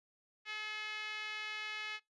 5% pulse tone with band-pass filter, 427.3 Hz, G#4, 49 cents sharp, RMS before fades -42 dBFS, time 0.45-2 s, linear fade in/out 50 ms, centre 2100 Hz, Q 1.8, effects noise-tail reverb RT60 0.2 s tail -26 dB re dry + resampled to 24000 Hz

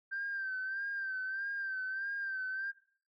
sine tone with vibrato, 1568 Hz, G6, in tune, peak -34 dBFS, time 0.11-2.72 s, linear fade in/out 20 ms, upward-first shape sine, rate 1.6 Hz, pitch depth 54 cents each way, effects noise-tail reverb RT60 0.5 s tail -19 dB re dry + tanh soft clip ceiling -30 dBFS

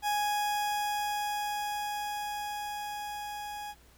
40% pulse tone with level ramp, 830.6 Hz, G#5, in tune, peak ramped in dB -26 to -37 dBFS, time 0.02-3.75 s, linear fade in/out 50 ms, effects added 60 Hz sine -61 dBFS peak until 3.97 s + pink hiss -61 dBFS RMS until 3.97 s

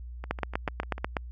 two click trains, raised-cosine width 0.5 ms, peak -23 / -12 dBFS, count 6 / 8, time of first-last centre 0.24-0.981 / 0.31-1.168 s, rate 6.75 / 8.16 Hz, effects added 60 Hz sine -38 dBFS peak until 1.31 s

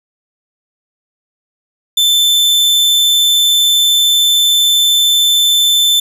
40% pulse tone, 3533 Hz, A7, 6 cents sharp, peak -7 dBFS, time 1.97-6 s, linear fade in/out 5 ms, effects none

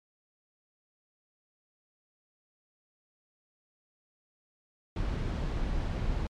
brown noise, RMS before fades -31 dBFS, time 4.96-6.27 s, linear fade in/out 2 ms, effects low-pass 5000 Hz 12 dB/octave + MP3 96 kbps

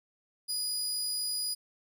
25% pulse tone, 4924 Hz, D#8, 19 cents flat, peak -26 dBFS, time 0.48-1.55 s, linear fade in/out 20 ms, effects none

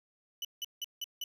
35% pulse tone bursts, 2978 Hz, F#7, 11 cents sharp, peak -33 dBFS, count 5, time 0.42-1.24 s, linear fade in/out 2 ms, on 28 ms, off 170 ms, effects none

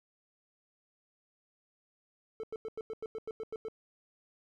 triangle tone bursts, 441.4 Hz, A4, 5 cents sharp, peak -34 dBFS, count 11, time 2.4-3.684 s, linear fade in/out 0 ms, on 34 ms, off 91 ms, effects none

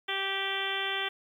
harmonic tone with a mistuned harmonic, 390.2 Hz, G4, 8 cents flat, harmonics 1 / 2 / 3 / 4 / 5 / 6 / 7 / 8 / 9, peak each -39 / -39 / -40 / -37 / -36 / -39 / -40 / -36 / -38 dBFS, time 0.08-1.09 s, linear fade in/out 10 ms, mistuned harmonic 9, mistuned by -24 cents, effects 10-bit

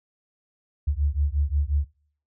sine beating tone pair, 69.8 / 75.4 Hz, C#2 / D2, +13 / +46 cents, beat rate 5.6 Hz, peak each -24 dBFS, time 0.87-1.85 s, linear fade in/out 10 ms, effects noise-tail reverb RT60 0.5 s tail -21 dB re dry

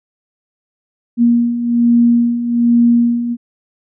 sine beating tone pair, 235.9 / 237.1 Hz, A#3 / A#3, +21 / +30 cents, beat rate 1.2 Hz, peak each -16 / -10 dBFS, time 1.17-3.37 s, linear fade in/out 50 ms, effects none

